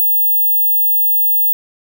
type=tone; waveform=sine; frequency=15750 Hz; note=B9; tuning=6 cents flat; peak=-10 dBFS; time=0-1.53 s; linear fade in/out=0 ms; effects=none